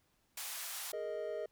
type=band-pass noise; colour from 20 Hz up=white; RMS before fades=-43 dBFS; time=0.37-0.92 s; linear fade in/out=5 ms; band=690 to 16000 Hz; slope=24 dB/octave
type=chord; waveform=triangle; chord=Ab suspended second; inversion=none; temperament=equal with one note detuned; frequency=415.3 / 464.6 / 622.3 Hz; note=Ab4 / Bb4 / Eb5; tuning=0 / -6 / 0 cents; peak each=-41 / -41 / -38 dBFS; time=0.93-1.46 s; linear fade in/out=5 ms
effects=pink hiss -75 dBFS RMS until 1.51 s